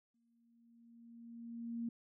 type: tone with exponential growth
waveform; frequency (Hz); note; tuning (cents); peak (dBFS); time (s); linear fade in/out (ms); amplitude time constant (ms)
sine; 233.1; A#3; 0; -36; 0.14-1.89; 5; 380
effects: none